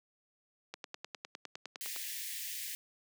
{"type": "click train", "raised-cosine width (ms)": 0.2, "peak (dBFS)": -24, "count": 13, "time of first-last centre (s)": [0.74, 1.962], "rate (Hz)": 9.82}
{"type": "high-pass noise", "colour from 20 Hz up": "white", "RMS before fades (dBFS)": -41, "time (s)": [1.81, 2.75], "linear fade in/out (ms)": 0, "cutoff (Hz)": 1700, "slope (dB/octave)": 96}
{"effects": ["high-pass 300 Hz 12 dB/octave"]}